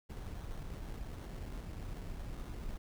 brown noise with sample-and-hold, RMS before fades -43 dBFS, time 0.09-2.78 s, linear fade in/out 10 ms, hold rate 2450 Hz, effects none

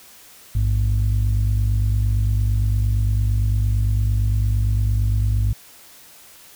sine tone pair together, 55.51 / 104.3 Hz, A1 / G#2, +16 / +8 cents, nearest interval major seventh, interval 1092 cents, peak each -17 dBFS, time 0.55-5.53 s, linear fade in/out 5 ms, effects tanh soft clip ceiling -12 dBFS + white hiss -46 dBFS RMS until 6.55 s

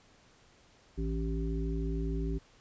harmonic tone with a mistuned harmonic, 55.4 Hz, A1, 13 cents sharp, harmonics 1 / 3 / 5 / 7, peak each -32 / -37 / -39 / -40 dBFS, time 0.97-2.39 s, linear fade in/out 20 ms, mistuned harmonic 3, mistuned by -40 cents, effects pink hiss -62 dBFS RMS until 2.6 s + resampled to 16000 Hz

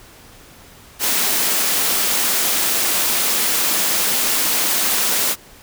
white high-pass noise, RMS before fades -18 dBFS, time 0.99-5.36 s, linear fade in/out 50 ms, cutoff 170 Hz, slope 96 dB/octave, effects pink hiss -44 dBFS RMS until 5.62 s

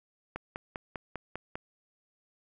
click train, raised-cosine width 0.5 ms, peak -21 dBFS, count 7, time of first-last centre 0.36-1.555 s, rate 5.02 Hz, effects none

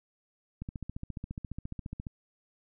click train, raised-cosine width 5 ms, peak -25 dBFS, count 22, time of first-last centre 0.62-2.068 s, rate 14.5 Hz, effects none

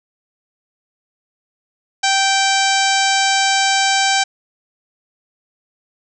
harmonic tone, 780 Hz, G5, 9 cents flat, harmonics 1 / 2 / 3 / 4 / 5 / 6 / 7 / 8 / 9 / 10, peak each -17 / -20 / -22 / -23 / -24 / -25 / -25 / -26 / -27 / -27 dBFS, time 2.03-4.24 s, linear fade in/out 10 ms, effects none

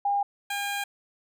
sine / 15% pulse tone pair in turn, 807 / 807 Hz, G#5 / G#5, -50 / -50 cents, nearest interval unison, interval 0 cents, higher neither, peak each -22 dBFS, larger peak neither, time 0.05-0.23 / 0.5-0.84 s, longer second, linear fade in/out 5 ms, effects none

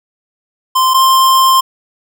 square tone pair in turn, 1040 / 1051.5 Hz, C6 / C6, -11 / +8 cents, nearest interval unison, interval 19 cents, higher second, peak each -9 / -7 dBFS, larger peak second, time 0.75-0.94 / 0.94-1.61 s, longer second, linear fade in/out 10 ms, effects none

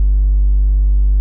sine tone with hard clipping, 49 Hz, G1, in tune, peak -9 dBFS, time 0-1.2 s, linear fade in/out 0 ms, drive 1 dB, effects none

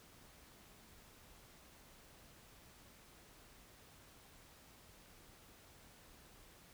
silence, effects pink hiss -62 dBFS RMS until 6.73 s

